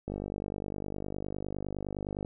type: click train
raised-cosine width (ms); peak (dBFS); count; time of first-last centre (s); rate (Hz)
2; -22; 109; 0.08-2.249; 49.8
effects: none